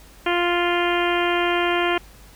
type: harmonic tone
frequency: 349.2 Hz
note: F4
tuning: in tune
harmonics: 1 / 2 / 3 / 4 / 5 / 6 / 7 / 8 / 9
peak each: -22 / -25 / -27 / -28 / -29 / -30 / -30 / -31 / -32 dBFS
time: 0.26-1.98 s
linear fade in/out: 5 ms
effects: added 50 Hz sine -47 dBFS peak until 2.35 s + pink hiss -49 dBFS RMS until 2.35 s